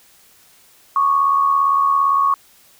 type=tone pair together; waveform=sine; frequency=1108.7 / 1186.3 Hz; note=C#6 / D6; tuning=0 / +17 cents; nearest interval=minor second; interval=117 cents; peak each=-13 / -22 dBFS; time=0.96-2.34 s; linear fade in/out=2 ms; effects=white hiss -51 dBFS RMS until 2.79 s